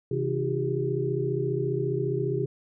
sine tone cluster, 132.8 / 162.8 / 320.5 / 370.7 / 405.5 Hz, C3 / E3 / E4 / F#4 / G#4, +26 / -21 / -49 / +3 / -41 cents, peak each -29 / -35 / -36 / -31 / -29 dBFS, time 0.11-2.46 s, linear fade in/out 5 ms, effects none

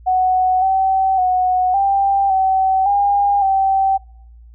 sine tone with pitch steps, 742 / 766 / 736 / 789 / 763 / 807 / 774 Hz, F#5 / G5 / F#5 / G5 / G5 / G#5 / G5, +5 / -40 / -9 / +11 / -47 / -50 / -22 cents, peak -12 dBFS, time 0.06-3.98 s, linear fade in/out 20 ms, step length 560 ms, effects noise-tail reverb RT60 0.7 s tail -24 dB re dry + added 58 Hz sine -39 dBFS peak until 4.54 s

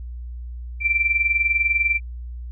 sine tone with tremolo, 2349 Hz, D7, in tune, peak -14 dBFS, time 0.8-2 s, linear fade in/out 50 ms, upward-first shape sine, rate 20 Hz, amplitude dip 70%, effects added 60 Hz sine -30 dBFS peak until 2.51 s

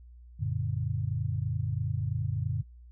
sine chord, Gb augmented, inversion none, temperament just, 92.5 / 115.62 / 144.53 Hz, Gb2 / Bb2 / D3, 0 / -14 / -27 cents, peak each -33 / -32 / -33 dBFS, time 0.39-2.63 s, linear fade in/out 20 ms, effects noise-tail reverb RT60 0.1 s tail -21 dB re dry + added 60 Hz sine -48 dBFS peak until 2.91 s

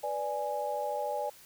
sine chord, G# diminished, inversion first, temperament equal, 493.9 / 587.3 / 830.6 Hz, B4 / D5 / G#5, 0 / 0 / 0 cents, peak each -38 / -34 / -34 dBFS, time 0.03-1.3 s, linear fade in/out 10 ms, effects white hiss -55 dBFS RMS until 1.45 s

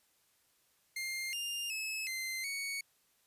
sawtooth tone with pitch steps, 2111 / 2805 / 2591 / 2076 / 2228 Hz, C7 / F7 / E7 / C7 / C#7, +15 / +7 / -30 / -14 / +8 cents, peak -33 dBFS, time 0.96-2.81 s, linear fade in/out 5 ms, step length 370 ms, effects white hiss -72 dBFS RMS until 3.26 s + resampled to 32000 Hz

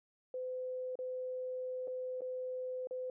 sine tone with dropouts, 509 Hz, C5, 48 cents flat, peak -37 dBFS, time 0.34-3.1 s, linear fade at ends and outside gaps 2 ms, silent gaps 0.955-0.989 / 1.874-1.879 / 2.208-2.218 / 2.872-2.909 s, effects none

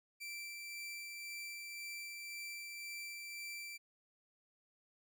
sawtooth tone with tremolo, 2341 Hz, D7, 6 cents flat, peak -40 dBFS, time 0.2-3.78 s, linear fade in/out 20 ms, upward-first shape sine, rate 1.9 Hz, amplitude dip 25%, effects none

